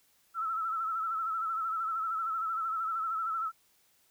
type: tone with vibrato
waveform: sine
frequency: 1318.5 Hz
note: E6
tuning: in tune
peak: -30 dBFS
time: 0.34-3.52 s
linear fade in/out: 50 ms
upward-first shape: sine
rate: 13 Hz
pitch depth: 57 cents each way
effects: white hiss -68 dBFS RMS until 4.1 s